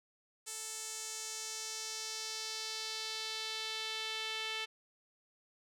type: tone with band-pass filter sweep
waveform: sawtooth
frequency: 440 Hz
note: A4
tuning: in tune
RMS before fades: -41 dBFS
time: 0.46-4.66 s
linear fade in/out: 20 ms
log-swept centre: 7900 to 3100 Hz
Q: 2.1
effects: none

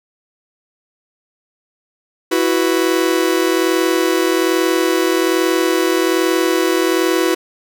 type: chord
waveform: 45% pulse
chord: E suspended second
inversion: none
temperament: just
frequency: 329.6 / 370.8 / 494.4 Hz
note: E4 / F#4 / B4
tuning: 0 / +4 / +2 cents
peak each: -17 / -17 / -21 dBFS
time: 2.31-7.35 s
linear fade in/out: 10 ms
effects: none

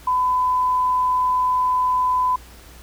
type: tone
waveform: sine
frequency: 1006 Hz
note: B5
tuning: 32 cents sharp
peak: -16 dBFS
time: 0.07-2.36 s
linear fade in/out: 5 ms
effects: added 60 Hz sine -43 dBFS peak until 2.82 s + pink hiss -46 dBFS RMS until 2.82 s

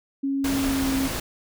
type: tone with pitch glide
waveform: sine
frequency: 274.6 to 267.9 Hz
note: C#4 to C4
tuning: -16 to +41 cents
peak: -22 dBFS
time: 0.23-1.08 s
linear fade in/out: 10 ms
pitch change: -43 cents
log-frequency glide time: 0.42-0.93 s
type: noise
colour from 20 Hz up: pink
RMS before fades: -29 dBFS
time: 0.44-1.2 s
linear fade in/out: 5 ms
effects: none

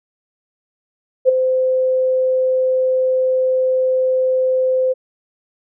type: tone with ADSR envelope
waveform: sine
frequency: 516 Hz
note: C5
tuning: 24 cents flat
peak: -5 dBFS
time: 1.25-4.94 s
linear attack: 38 ms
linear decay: 11 ms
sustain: -8 dB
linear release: 24 ms
effects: none

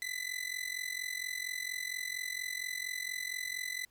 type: tone with amplitude modulation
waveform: sawtooth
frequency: 2004 Hz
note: B6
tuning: 25 cents sharp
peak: -29 dBFS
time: 0.02-3.85 s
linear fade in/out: 0 ms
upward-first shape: sine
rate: 44.3 Hz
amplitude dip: 85%
effects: pink hiss -71 dBFS RMS until 3.9 s

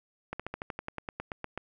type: slowing click train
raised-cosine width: 0.5 ms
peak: -20 dBFS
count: 14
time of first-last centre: 0.33-1.576 s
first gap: 66 ms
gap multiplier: 1.06
effects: none

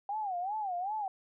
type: tone with vibrato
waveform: sine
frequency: 781 Hz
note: G5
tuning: 7 cents flat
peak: -32 dBFS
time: 0.09-1.08 s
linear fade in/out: 2 ms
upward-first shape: sine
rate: 2.6 Hz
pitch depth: 190 cents each way
effects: none

